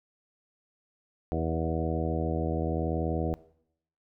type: harmonic tone with a mistuned harmonic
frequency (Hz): 80.7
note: E2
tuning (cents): -36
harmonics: 1 / 2 / 3 / 4 / 5 / 6 / 7 / 8 / 9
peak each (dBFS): -32 / -34 / -37 / -34 / -38 / -36 / -40 / -39 / -38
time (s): 1.32-3.34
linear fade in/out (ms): 0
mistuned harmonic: 7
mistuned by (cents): +21
effects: noise-tail reverb RT60 0.7 s tail -19 dB re dry